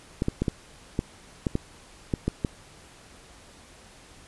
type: clicks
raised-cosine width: 3 ms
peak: -11 dBFS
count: 10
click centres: 0.221 / 0.284 / 0.42 / 0.482 / 0.991 / 1.468 / 1.554 / 2.138 / 2.28 / 2.448 s
effects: pink hiss -51 dBFS RMS until 4.27 s + resampled to 24000 Hz